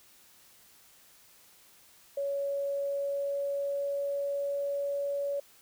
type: tone with pitch glide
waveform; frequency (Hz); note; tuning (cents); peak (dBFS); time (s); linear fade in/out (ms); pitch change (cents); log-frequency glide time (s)
sine; 560 to 564.9; C#5 to C#5; +18 to +33; -29; 2.17-5.4; 5; +15; 2.35-4.8
effects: white hiss -59 dBFS RMS until 5.61 s